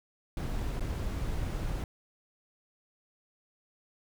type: noise with dropouts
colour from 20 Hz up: brown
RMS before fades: -33 dBFS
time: 0.37-1.84 s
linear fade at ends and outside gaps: 2 ms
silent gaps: 0.797-0.806 s
effects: none